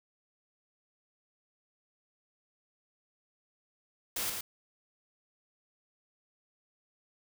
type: noise with echo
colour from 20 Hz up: white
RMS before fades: -34 dBFS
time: 4.16-4.3 s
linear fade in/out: 5 ms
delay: 110 ms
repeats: 1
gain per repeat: -4 dB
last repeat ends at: 4.41 s
effects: none